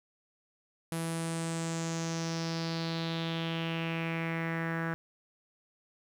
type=tone with low-pass filter sweep; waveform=sawtooth; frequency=164.8 Hz; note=E3; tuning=in tune; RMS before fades=-34 dBFS; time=0.92-4.94 s; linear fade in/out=0 ms; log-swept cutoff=11000 to 1600 Hz; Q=4.2; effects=10-bit